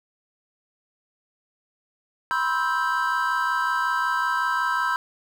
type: chord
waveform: triangle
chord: C major seventh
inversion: third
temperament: just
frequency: 981.1 / 1046.5 / 1308.1 / 1569.8 Hz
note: B5 / C6 / E6 / G6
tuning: -12 / 0 / -14 / +2 cents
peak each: -25 / -27 / -25 / -24 dBFS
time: 2.31-4.96 s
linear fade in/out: 0 ms
effects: 8-bit